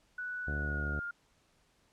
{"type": "tone with pitch glide", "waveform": "sine", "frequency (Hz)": [1480, 1409.1], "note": ["F#6", "F6"], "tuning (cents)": [0, 15], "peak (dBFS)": -36, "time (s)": [0.18, 1.11], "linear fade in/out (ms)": 5, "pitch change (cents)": -85, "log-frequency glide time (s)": [0.54, 0.99]}
{"type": "harmonic tone", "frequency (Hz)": 73.1, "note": "D2", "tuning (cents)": -7, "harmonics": [1, 2, 3, 4, 5, 6, 7, 8, 9, 10], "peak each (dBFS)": [-35, -41, -45, -47, -49, -51, -52, -53, -54, -55], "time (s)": [0.47, 1], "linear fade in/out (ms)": 10}
{"effects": ["pink hiss -70 dBFS RMS until 1.92 s", "low-pass 9000 Hz 12 dB/octave"]}